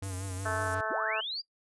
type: tone with vibrato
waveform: square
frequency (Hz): 94.6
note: F#2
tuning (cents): +39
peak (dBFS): -36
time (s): 0.02-0.81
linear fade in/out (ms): 5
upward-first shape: sine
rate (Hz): 5.4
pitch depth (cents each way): 57
type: band-stop noise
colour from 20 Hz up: white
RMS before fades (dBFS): -43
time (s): 0.03-0.75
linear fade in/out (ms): 5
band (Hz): 460 to 6000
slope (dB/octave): 24
type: harmonic tone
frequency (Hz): 218.3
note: A3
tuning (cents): -13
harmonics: 2 / 3 / 4 / 5 / 6 / 7 / 8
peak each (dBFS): -42 / -35 / -39 / -39 / -37 / -36 / -40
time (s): 0.45-1.21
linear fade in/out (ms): 10
type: linear sweep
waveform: sine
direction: up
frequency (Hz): 159.4 to 4902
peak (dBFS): -33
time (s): 0.9-1.42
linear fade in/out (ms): 20
effects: noise-tail reverb RT60 0.1 s tail -22 dB re dry + resampled to 24000 Hz